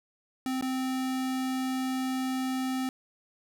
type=tone with dropouts; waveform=square; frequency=260 Hz; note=C4; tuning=11 cents flat; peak=-29 dBFS; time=0.46-2.89 s; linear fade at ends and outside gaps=1 ms; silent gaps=0.611-0.624 s; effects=none